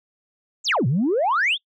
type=exponential two-way sweep; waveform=sine; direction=down then up; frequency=7902 to 115 to 3701 Hz; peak=-16 dBFS; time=0.64-1.58 s; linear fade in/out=50 ms; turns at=0.87 s; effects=noise-tail reverb RT60 0.1 s tail -25 dB re dry + tanh soft clip ceiling -14 dBFS

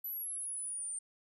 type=exponential sweep; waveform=sine; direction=down; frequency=12000 to 8870 Hz; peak=-37 dBFS; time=0.04-0.99 s; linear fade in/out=5 ms; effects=none

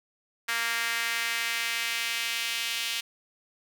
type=tone with high-pass filter sweep; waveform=sawtooth; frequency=231.6 Hz; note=A#3; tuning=11 cents flat; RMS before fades=-30 dBFS; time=0.48-3.01 s; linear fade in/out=10 ms; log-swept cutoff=1700 to 2900 Hz; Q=1.9; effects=none

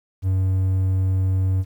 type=tone; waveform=triangle; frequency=94.3 Hz; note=F#2; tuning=33 cents sharp; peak=-15 dBFS; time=0.22-1.65 s; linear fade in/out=50 ms; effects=9-bit

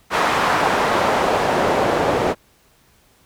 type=noise with band-pass filter sweep; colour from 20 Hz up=pink; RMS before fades=-18 dBFS; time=0.1-2.35 s; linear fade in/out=50 ms; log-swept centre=1100 to 520 Hz; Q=1.1; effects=pink hiss -56 dBFS RMS until 3.25 s

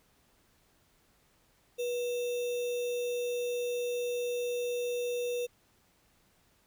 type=tone with sample-and-hold; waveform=sine; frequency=485.5 Hz; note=B4; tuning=30 cents flat; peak=-30 dBFS; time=1.78-5.47 s; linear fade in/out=20 ms; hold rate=3150 Hz; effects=pink hiss -68 dBFS RMS until 6.66 s

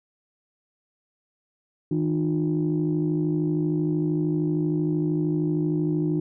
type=tone cluster; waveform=sine; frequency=159.4 / 303.3 / 356.3 Hz; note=D#3 / D#4 / F4; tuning=+42 / -44 / +35 cents; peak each=-24 / -24 / -28 dBFS; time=1.91-6.2 s; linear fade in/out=5 ms; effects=tanh soft clip ceiling -14 dBFS

